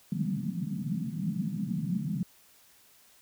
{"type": "band-pass noise", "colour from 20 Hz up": "pink", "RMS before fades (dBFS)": -32, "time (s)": [0.12, 2.23], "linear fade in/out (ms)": 2, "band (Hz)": [150, 220], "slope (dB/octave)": 48, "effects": ["white hiss -60 dBFS RMS until 3.21 s"]}